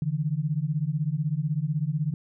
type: beating tone pair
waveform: sine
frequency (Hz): 143.6 / 159.6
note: D3 / D#3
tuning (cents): -39 / +44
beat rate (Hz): 16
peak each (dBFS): -27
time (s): 0.02-2.14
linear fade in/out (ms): 2
effects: none